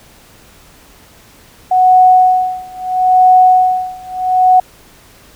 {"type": "tone with tremolo", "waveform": "sine", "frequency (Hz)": 739, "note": "F#5", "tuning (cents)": -2, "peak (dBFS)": -3, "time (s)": [1.71, 4.6], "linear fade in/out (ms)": 5, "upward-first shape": "sine", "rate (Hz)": 0.76, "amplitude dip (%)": 95, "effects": ["pink hiss -43 dBFS RMS until 5.35 s"]}